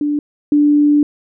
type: tone pair in turn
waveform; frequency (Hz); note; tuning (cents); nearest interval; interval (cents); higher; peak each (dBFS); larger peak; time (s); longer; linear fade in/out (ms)
sine; 293.7 / 293.7; D4 / D4; 0 / 0; unison; 0; neither; -14 / -8; second; 0.01-0.19 / 0.52-1.03; second; 2
effects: none